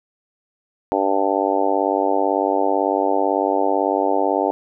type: harmonic tone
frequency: 98 Hz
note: G2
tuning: in tune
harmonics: 3 / 4 / 5 / 6 / 7 / 8 / 9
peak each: -24 / -24 / -24 / -24 / -24 / -24 / -24 dBFS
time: 0.92-4.51 s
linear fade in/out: 0 ms
effects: none